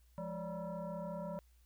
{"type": "tone with frequency modulation", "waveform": "sine", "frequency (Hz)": 207.7, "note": "G#3", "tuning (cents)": 0, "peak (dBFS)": -39, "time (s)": [0.18, 1.39], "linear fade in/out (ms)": 0, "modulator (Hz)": 381, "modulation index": 1.8, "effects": ["added 60 Hz sine -63 dBFS peak until 1.65 s", "white hiss -75 dBFS RMS until 1.65 s"]}